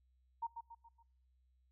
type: tone with echo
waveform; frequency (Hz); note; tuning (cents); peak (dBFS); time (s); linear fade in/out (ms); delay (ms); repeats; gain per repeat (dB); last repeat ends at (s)
sine; 926; A#5; -12; -36; 0.42-0.47; 10; 140; 4; -7; 1.03
effects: noise-tail reverb RT60 0.8 s tail -25 dB re dry + added 63 Hz sine -70 dBFS peak until 1.71 s